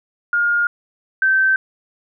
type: tone pair in turn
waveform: sine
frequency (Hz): 1419 / 1549.2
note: F6 / G6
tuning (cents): +27 / -21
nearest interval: major second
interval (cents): 152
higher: second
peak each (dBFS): -14 / -12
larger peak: second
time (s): 0.33-0.67 / 1.22-1.56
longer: neither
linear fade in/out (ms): 2
effects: none